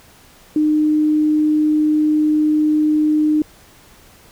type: tone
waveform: sine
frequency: 305 Hz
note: D#4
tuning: 34 cents flat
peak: -12 dBFS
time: 0.56-3.42 s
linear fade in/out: 2 ms
effects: pink hiss -47 dBFS RMS until 4.31 s